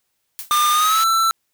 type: noise with exponential decay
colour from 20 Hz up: blue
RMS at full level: -26 dBFS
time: 0.39-0.55 s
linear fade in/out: 0 ms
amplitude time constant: 34 ms
type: high-pass noise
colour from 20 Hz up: pink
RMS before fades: -27 dBFS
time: 0.51-1.04 s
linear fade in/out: 5 ms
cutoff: 1200 Hz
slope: 24 dB/octave
type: tone with pitch glide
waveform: square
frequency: 1203 to 1334.8 Hz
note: D6 to E6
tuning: +41 to +21 cents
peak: -15 dBFS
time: 0.51-1.31 s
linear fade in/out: 0 ms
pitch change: +180 cents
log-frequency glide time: 0.71-1.04 s
effects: white hiss -71 dBFS RMS until 1.53 s